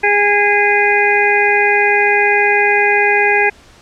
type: harmonic tone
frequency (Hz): 410.5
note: G#4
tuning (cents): -20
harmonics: 1 / 2 / 4 / 5 / 6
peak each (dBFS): -16 / -16 / -16 / -16 / -16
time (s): 0.03-3.5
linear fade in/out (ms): 10
effects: pink hiss -44 dBFS RMS until 3.81 s + low-pass 7000 Hz 12 dB/octave